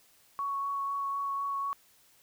sine tone with vibrato, 1113 Hz, C#6, 7 cents sharp, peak -30 dBFS, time 0.39-1.73 s, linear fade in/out 0 ms, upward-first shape sine, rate 4 Hz, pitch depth 10 cents each way, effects white hiss -63 dBFS RMS until 2.22 s

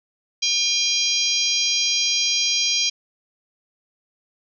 harmonic tone, 805 Hz, G5, 46 cents sharp, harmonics 3 / 4 / 5 / 6 / 7 / 8, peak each -27 / -24 / -27 / -24 / -24 / -29 dBFS, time 0.42-2.9 s, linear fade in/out 10 ms, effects none

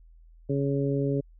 harmonic tone, 139.4 Hz, C#3, 10 cents sharp, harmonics 1 / 2 / 3 / 4, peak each -27 / -29 / -29 / -35 dBFS, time 0.49-1.21 s, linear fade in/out 10 ms, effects added 41 Hz sine -50 dBFS peak until 1.39 s

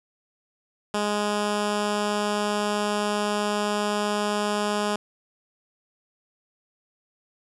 10% pulse tone, 207.7 Hz, G#3, in tune, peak -15 dBFS, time 0.94-4.96 s, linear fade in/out 2 ms, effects resampled to 24000 Hz + 9-bit

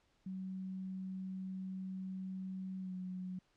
sine tone with pitch glide, 188.4 to 184.1 Hz, F#3 to F#3, +32 to -8 cents, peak -40 dBFS, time 0.26-3.39 s, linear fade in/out 5 ms, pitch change -40 cents, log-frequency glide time 2.8-2.93 s, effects pink hiss -75 dBFS RMS until 3.56 s + low-pass 6000 Hz 12 dB/octave

